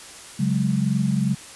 sine chord, C# suspended fourth, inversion none, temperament equal, 138.59 / 185 / 207.7 Hz, C#3 / F#3 / G#3, 0 / 0 / 0 cents, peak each -23 dBFS, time 0.39-1.35 s, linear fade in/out 10 ms, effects white hiss -41 dBFS RMS until 1.55 s + resampled to 24000 Hz

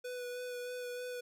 square tone with vibrato, 493.9 Hz, B4, in tune, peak -40 dBFS, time 0.04-1.21 s, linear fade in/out 10 ms, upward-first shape sine, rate 3.2 Hz, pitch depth 15 cents each way, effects none

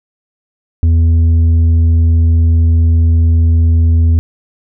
sine tone with tanh clipping, 82.41 Hz, E2, in tune, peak -7 dBFS, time 0.83-4.19 s, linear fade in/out 0 ms, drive 5 dB, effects none

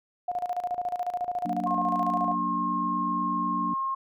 sine tone with tremolo, 715 Hz, F5, 41 cents sharp, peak -25 dBFS, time 0.28-2.35 s, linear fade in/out 5 ms, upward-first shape square, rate 14 Hz, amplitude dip 75%
sine chord, Gb augmented, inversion none, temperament equal, 185 / 233.1 / 293.7 Hz, Gb3 / Bb3 / D4, 0 / 0 / 0 cents, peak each -34 dBFS, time 1.45-3.74 s, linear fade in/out 5 ms
sine tone, 1072 Hz, C6, 42 cents sharp, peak -26 dBFS, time 1.66-3.95 s, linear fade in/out 10 ms
effects none

